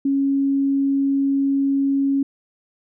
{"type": "tone", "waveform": "sine", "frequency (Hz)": 275.6, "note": "C#4", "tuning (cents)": -10, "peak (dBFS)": -16, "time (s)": [0.05, 2.23], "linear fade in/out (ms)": 5, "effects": []}